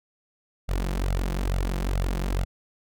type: tone with flanger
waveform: sawtooth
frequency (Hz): 45.88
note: F#1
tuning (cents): -14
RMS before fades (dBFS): -26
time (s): 0.68-2.45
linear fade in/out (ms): 20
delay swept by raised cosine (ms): 1.4 to 5.9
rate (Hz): 2.3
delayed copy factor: +0.85
effects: none